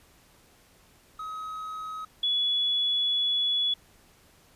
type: tone pair in turn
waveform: triangle / sine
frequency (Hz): 1271 / 3400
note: D#6 / G#7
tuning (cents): +36 / +40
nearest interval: octave + perfect fourth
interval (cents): 1704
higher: second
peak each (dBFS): -32 / -23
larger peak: second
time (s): 1.19-2.05 / 2.23-3.74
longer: second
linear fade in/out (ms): 5
effects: pink hiss -59 dBFS RMS until 4.55 s + resampled to 32000 Hz